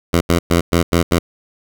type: tone bursts at uneven times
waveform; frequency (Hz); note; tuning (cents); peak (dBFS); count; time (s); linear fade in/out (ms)
10% pulse; 85.4; F2; -38; -3; 6; 0.13-0.21 / 0.29-0.39 / 0.5-0.61 / 0.72-0.83 / 0.92-1.03 / 1.11-1.19; 10
effects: none